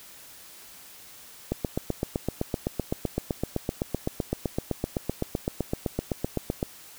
click train, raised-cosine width 2 ms, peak -12 dBFS, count 41, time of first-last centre 1.52-6.629 s, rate 7.83 Hz, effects white hiss -48 dBFS RMS until 6.98 s

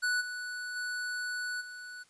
square tone with level steps, 1480 Hz, F#6, in tune, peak -28 / -37 / -34 / -43 dBFS, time 0.02-2.04 s, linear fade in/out 20 ms, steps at 0.2 / 0.75 / 1.6 s, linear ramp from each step 20 ms, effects white hiss -65 dBFS RMS until 2.09 s + resampled to 22050 Hz

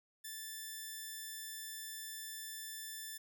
5% pulse tone, 1760 Hz, A6, in tune, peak -33 dBFS, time 0.24-3.18 s, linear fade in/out 10 ms, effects none

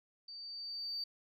sine tone with level ramp, 4614 Hz, D8, 31 cents flat, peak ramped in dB -46 to -35 dBFS, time 0.28-1.04 s, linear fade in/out 5 ms, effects tanh soft clip ceiling -32 dBFS

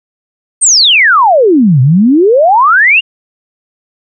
sine exponential two-way sweep, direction down then up, 8950 to 122.4 to 2917 Hz, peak -3 dBFS, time 0.61-3.01 s, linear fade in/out 20 ms, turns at 1.81 s, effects none

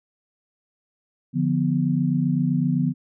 sine chord, B diminished, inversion first, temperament equal, 146.83 / 174.61 / 246.9 Hz, D3 / F3 / B3, 0 / 0 / 0 cents, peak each -23 dBFS, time 1.33-2.94 s, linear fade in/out 50 ms, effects none

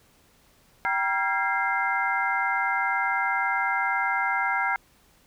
sine tone cluster, 779 / 949 / 1377 / 1627 / 2095 Hz, G5 / A#5 / F6 / G#6 / C7, -11 / +31 / -25 / -36 / +2 cents, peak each -29 dBFS, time 0.85-4.76 s, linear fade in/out 0 ms, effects pink hiss -60 dBFS RMS until 5.26 s

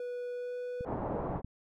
triangle tone with pitch glide, 490 to 493.4 Hz, B4 to B4, -14 to -2 cents, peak -33 dBFS, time 0-0.85 s, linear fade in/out 2 ms, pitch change +12 cents, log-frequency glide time 0.34-0.56 s
clicks, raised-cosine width 5 ms, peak -28 dBFS, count 6, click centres 0.809 / 1.004 / 1.202 / 1.299 / 1.36 / 1.446 s
white low-pass noise, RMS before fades -35 dBFS, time 0.84-1.42 s, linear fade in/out 50 ms, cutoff 860 Hz, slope 24 dB/octave
effects MP3 96 kbps

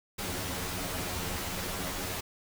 pink noise with comb filter, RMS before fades -35 dBFS, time 0.18-2.21 s, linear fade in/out 10 ms, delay 11 ms, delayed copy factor +1, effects none

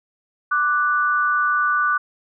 sine tone pair together, 1175.5 / 1480 Hz, D6 / F#6, +1 / 0 cents, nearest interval major third, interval 399 cents, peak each -19 dBFS, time 0.51-1.98 s, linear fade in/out 10 ms, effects none

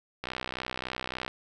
click train, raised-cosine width 0.3 ms, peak -17 dBFS, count 67, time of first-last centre 0.24-1.279 s, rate 63.5 Hz, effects none

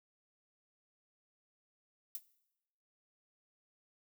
violet noise with exponential decay, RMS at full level -35 dBFS, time 2.15-2.22 s, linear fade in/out 1 ms, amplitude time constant 15 ms, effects noise-tail reverb RT60 0.9 s tail -19 dB re dry

